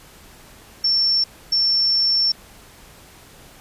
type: tone bursts at uneven times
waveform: sine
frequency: 5420 Hz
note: E8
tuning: 47 cents sharp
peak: -15 dBFS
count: 2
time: 0.84-1.24 / 1.52-2.32 s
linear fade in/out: 5 ms
effects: pink hiss -46 dBFS RMS until 3.6 s + resampled to 32000 Hz